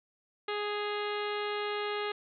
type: harmonic tone with a mistuned harmonic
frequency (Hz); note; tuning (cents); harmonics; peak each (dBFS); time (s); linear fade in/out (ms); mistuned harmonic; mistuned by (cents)
415.3; G#4; 0; 1 / 2 / 3 / 4 / 5 / 6 / 7 / 8 / 9 / 10; -34 / -40 / -39 / -43 / -42 / -47 / -45 / -46 / -49 / -50; 0.48-2.12; 5; 7; -32
effects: none